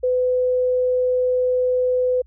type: tone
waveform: sine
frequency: 503 Hz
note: B4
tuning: 32 cents sharp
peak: -16 dBFS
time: 0.03-2.22 s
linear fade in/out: 10 ms
effects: added 60 Hz sine -47 dBFS peak until 2.26 s